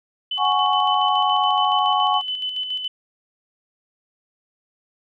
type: tone with tremolo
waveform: sine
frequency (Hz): 3016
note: F#7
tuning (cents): +32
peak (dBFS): -22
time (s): 0.31-2.88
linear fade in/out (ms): 5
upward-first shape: square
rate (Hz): 7.1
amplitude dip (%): 45
type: chord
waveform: sine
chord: F# suspended second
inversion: none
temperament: just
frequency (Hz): 740 / 832.5 / 1110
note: F#5 / G#5 / C#6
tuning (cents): 0 / +4 / +2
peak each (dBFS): -22 / -21 / -20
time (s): 0.37-2.22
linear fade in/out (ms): 50
effects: none